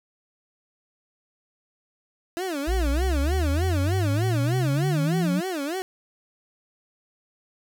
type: tone with vibrato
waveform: 30% pulse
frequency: 324.8 Hz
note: E4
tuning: 26 cents flat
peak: -24 dBFS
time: 2.37-5.82 s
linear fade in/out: 0 ms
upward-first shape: sine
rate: 3.3 Hz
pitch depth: 280 cents each way
type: exponential sweep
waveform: sine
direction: up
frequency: 55 to 185 Hz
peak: -21 dBFS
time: 2.67-5.41 s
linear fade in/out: 20 ms
effects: none